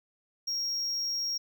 triangle tone, 5588 Hz, F8, in tune, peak -28 dBFS, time 0.47-1.38 s, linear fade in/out 10 ms, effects none

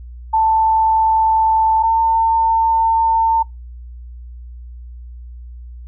sine tone pair in turn, 885 / 901.5 Hz, A5 / A5, +10 / +42 cents, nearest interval unison, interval 32 cents, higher second, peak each -11 dBFS, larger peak neither, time 0.33-1.83 / 1.83-3.43 s, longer second, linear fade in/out 10 ms, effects noise-tail reverb RT60 0.2 s tail -25 dB re dry + added 60 Hz sine -31 dBFS peak until 5.87 s

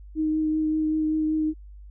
sine tone with vibrato, 311.1 Hz, D#4, in tune, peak -21 dBFS, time 0.15-1.54 s, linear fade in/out 50 ms, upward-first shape triangle, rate 5.2 Hz, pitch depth 15 cents each way, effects added 50 Hz sine -41 dBFS peak until 1.9 s

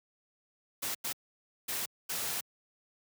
white noise bursts at uneven times, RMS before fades -35 dBFS, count 4, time 0.82-0.95 / 1.04-1.13 / 1.68-1.86 / 2.09-2.41 s, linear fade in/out 10 ms, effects high-pass 100 Hz 12 dB/octave

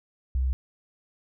sine tone, 64.6 Hz, C2, 21 cents flat, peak -22 dBFS, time 0.35-0.53 s, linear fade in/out 0 ms, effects none

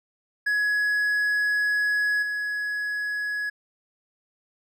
triangle tone with level steps, 1680 Hz, G#6, 19 cents sharp, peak -19 / -24 dBFS, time 0.46-3.5 s, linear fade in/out 10 ms, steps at 2.22 s, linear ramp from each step 10 ms, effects none

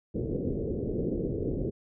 white low-pass noise, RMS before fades -31 dBFS, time 0.14-1.71 s, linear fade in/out 20 ms, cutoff 480 Hz, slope 48 dB/octave, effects none

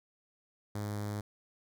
sawtooth tone with notch filter, 103.83 Hz, G#2, in tune, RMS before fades -37 dBFS, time 0.75-1.21 s, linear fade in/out 5 ms, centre 2700 Hz, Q 1.4, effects none

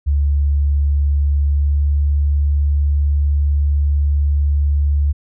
sine tone with pitch glide, 71.6 to 72.18 Hz, D2 to D2, -43 to -29 cents, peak -12 dBFS, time 0.06-5.13 s, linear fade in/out 20 ms, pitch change +14 cents, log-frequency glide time 1.48-1.82 s, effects none

